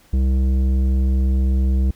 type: tone with tanh clipping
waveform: sine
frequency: 65.41 Hz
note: C2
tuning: in tune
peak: -16 dBFS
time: 0.13-1.91 s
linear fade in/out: 5 ms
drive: 11 dB
effects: pink hiss -53 dBFS RMS until 1.95 s